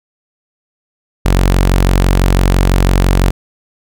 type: tone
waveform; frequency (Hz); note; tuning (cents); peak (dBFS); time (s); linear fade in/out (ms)
sawtooth; 45.99; F#1; -10; -4; 1.25-3.31; 10
effects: none